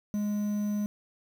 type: tone with quantisation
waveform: triangle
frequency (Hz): 207.6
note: G#3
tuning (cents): 0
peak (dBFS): -25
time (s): 0.14-0.86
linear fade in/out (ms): 0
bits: 8
effects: none